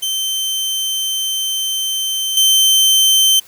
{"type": "tone with level steps", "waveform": "sawtooth", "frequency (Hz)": 3100, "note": "G7", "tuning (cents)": -20, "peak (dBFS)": [-14, -6], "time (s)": [0.02, 3.4], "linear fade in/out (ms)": 10, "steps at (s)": 2.37, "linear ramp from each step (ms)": 2, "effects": ["white hiss -44 dBFS RMS until 3.47 s"]}